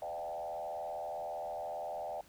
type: tone with frequency modulation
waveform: sine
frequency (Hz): 686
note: F5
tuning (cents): -31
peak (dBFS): -37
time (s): 0.02-2.21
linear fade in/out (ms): 2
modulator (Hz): 80.5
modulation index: 1.6
effects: pink hiss -62 dBFS RMS until 2.28 s